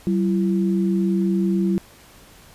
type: tone pair together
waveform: sine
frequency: 190.91 / 338.2 Hz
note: G3 / E4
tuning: -46 / +44 cents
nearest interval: minor seventh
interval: 990 cents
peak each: -18 / -23 dBFS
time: 0.07-1.78 s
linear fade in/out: 0 ms
effects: pink hiss -48 dBFS RMS until 2.54 s + resampled to 32000 Hz